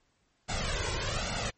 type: noise with flanger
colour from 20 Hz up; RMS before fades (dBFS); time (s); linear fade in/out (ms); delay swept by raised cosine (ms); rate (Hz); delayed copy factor
pink; -32; 0.48-1.51; 20; 1.4 to 2.07; 1.2; +0.7
effects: pink hiss -72 dBFS RMS until 1.57 s + MP3 32 kbps